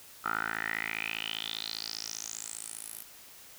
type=tone with band-pass filter sweep; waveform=10% pulse; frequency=55 Hz; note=A1; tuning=in tune; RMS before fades=-37 dBFS; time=0.24-3.03 s; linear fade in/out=10 ms; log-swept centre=1300 to 12000 Hz; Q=6.8; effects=white hiss -52 dBFS RMS until 3.58 s